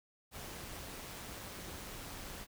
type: noise with amplitude modulation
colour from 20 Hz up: pink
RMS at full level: -45 dBFS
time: 0.31-2.47 s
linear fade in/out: 50 ms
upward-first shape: sine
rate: 187 Hz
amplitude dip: 35%
effects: none